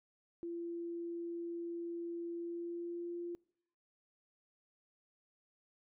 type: tone with pitch glide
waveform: sine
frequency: 340.7 to 345.9 Hz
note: F4 to F4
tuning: -43 to -17 cents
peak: -39 dBFS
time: 0.43-3.35 s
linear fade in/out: 0 ms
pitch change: +26 cents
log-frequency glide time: 2.34-3.18 s
effects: noise-tail reverb RT60 0.7 s tail -26 dB re dry